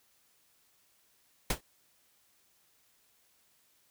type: noise with exponential decay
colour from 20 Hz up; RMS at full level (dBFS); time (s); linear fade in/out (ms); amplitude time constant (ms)
pink; -24; 1.5-1.61; 5; 23
effects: white hiss -69 dBFS RMS until 3.9 s